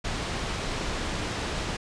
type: low-pass noise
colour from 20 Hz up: pink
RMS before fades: -31 dBFS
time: 0.04-1.77 s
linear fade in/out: 10 ms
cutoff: 5700 Hz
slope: 12 dB/octave
effects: resampled to 22050 Hz